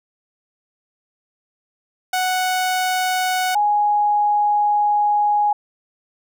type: tone pair in turn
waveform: sawtooth / sine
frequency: 740 / 830.6 Hz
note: F#5 / G#5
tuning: 0 / 0 cents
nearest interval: major second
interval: 200 cents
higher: second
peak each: -14 dBFS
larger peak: neither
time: 2.13-3.55 / 3.55-5.53 s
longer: second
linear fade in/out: 5 ms
effects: none